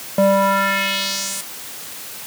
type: tone with band-pass filter sweep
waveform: square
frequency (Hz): 196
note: G3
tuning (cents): 0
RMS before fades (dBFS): -18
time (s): 0.18-1.41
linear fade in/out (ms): 2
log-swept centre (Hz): 500 to 9900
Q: 1.9
effects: white hiss -33 dBFS RMS until 2.26 s + high-pass 100 Hz 12 dB/octave